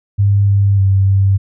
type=tone with pitch steps; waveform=sine; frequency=100.5 / 99.7 / 97 / 97.6 Hz; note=G2 / G2 / G2 / G2; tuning=+44 / +30 / -18 / -7 cents; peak=-8 dBFS; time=0.18-1.38 s; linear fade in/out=20 ms; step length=300 ms; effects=none